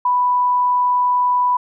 sine tone, 989 Hz, B5, 2 cents sharp, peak -13 dBFS, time 0.05-1.57 s, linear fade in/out 5 ms, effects none

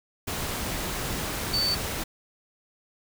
sine tone in noise, 4535 Hz, C#8, 39 cents sharp, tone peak -23 dBFS, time 1.53-1.75 s, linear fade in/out 10 ms, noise pink, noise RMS -31 dBFS, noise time 0.27-2.04 s, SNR +5 dB, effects none

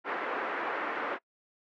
white band-pass noise, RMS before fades -34 dBFS, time 0.04-1.19 s, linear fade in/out 50 ms, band 290 to 1800 Hz, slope 24 dB/octave, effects noise-tail reverb RT60 0.1 s tail -24 dB re dry

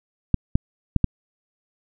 clicks, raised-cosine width 5 ms, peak -4 dBFS, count 4, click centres 0.343 / 0.555 / 0.963 / 1.043 s, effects none

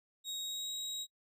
30% pulse tone with pitch glide, 3777 to 3814 Hz, A#7 to A#7, +22 to +39 cents, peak -35 dBFS, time 0.24-1.07 s, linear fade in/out 50 ms, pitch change +17 cents, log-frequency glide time 0.42-0.73 s, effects noise-tail reverb RT60 0.1 s tail -26 dB re dry

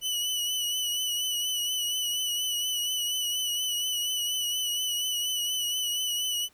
sawtooth tone with vibrato, 2962 Hz, F#7, 1 cent sharp, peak -24 dBFS, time 0.01-6.49 s, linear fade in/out 50 ms, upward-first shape triangle, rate 4.2 Hz, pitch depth 47 cents each way, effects pink hiss -62 dBFS RMS until 6.53 s

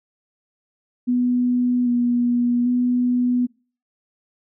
sine tone with vibrato, 244.3 Hz, B3, 19 cents flat, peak -16 dBFS, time 1.07-3.47 s, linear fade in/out 20 ms, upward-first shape square, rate 0.63 Hz, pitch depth 17 cents each way, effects noise-tail reverb RT60 0.4 s tail -25 dB re dry

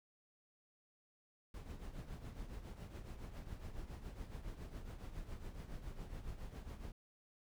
brown noise with tremolo, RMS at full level -45 dBFS, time 1.54-6.92 s, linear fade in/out 2 ms, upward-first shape triangle, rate 7.2 Hz, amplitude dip 70%, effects none

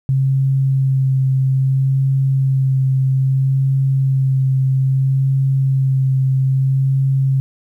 sine tone with vibrato, 133.7 Hz, C3, 38 cents sharp, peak -12 dBFS, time 0.09-7.4 s, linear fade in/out 0 ms, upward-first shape sine, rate 0.61 Hz, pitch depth 15 cents each way, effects 9-bit

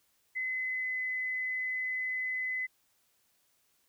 sine tone with pitch glide, 2035 to 2022 Hz, C7 to B6, -49 to +40 cents, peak -31 dBFS, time 0.35-2.67 s, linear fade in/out 20 ms, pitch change -11 cents, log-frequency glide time 0.48-1.07 s, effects white hiss -72 dBFS RMS until 3.88 s

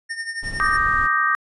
square tone with tremolo, 1823 Hz, A#6, 39 cents flat, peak -24 dBFS, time 0.09-0.78 s, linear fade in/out 20 ms, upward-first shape triangle, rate 11 Hz, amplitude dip 80%
brown noise, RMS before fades -31 dBFS, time 0.42-1.08 s, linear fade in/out 20 ms
sine chord, Eb major seventh, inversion third, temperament equal, 1174.7 / 1244.5 / 1568 / 1864.7 Hz, D6 / Eb6 / G6 / Bb6, 0 / 0 / 0 / 0 cents, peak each -22 dBFS, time 0.6-1.35 s, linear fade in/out 0 ms
effects resampled to 24000 Hz

